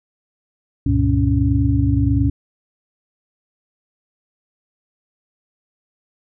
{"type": "tone cluster", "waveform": "sine", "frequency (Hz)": [69.1, 97.9, 119.3, 279.4], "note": ["C#2", "G2", "A#2", "C#4"], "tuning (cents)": [-5, -2, 41, 14], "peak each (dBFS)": -19, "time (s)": [0.86, 2.3], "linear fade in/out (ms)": 5, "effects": []}